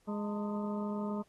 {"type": "harmonic tone with a mistuned harmonic", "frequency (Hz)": 207.3, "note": "G#3", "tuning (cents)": -3, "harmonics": [1, 2, 3, 4, 5, 6], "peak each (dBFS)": [-34, -42, -44, -46, -48, -49], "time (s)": [0.07, 1.23], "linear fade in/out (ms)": 20, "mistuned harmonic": 4, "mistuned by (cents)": 130, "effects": ["pink hiss -71 dBFS RMS until 1.28 s", "AAC 32 kbps"]}